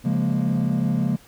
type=chord; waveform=triangle; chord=Bb minor seventh; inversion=first; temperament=equal; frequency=138.59 / 174.61 / 207.7 / 233.1 Hz; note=Db3 / F3 / Ab3 / Bb3; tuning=0 / 0 / 0 / 0 cents; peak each=-22 dBFS; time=0.04-1.17 s; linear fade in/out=20 ms; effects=tanh soft clip ceiling -12 dBFS + pink hiss -51 dBFS RMS until 1.27 s